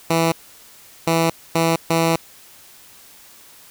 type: tone bursts at uneven times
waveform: 10% pulse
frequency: 164.81 Hz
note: E3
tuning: in tune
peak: -7 dBFS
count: 4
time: 0.1-0.32 / 1.07-1.3 / 1.55-1.76 / 1.9-2.16 s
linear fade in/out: 5 ms
effects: white hiss -46 dBFS RMS until 3.7 s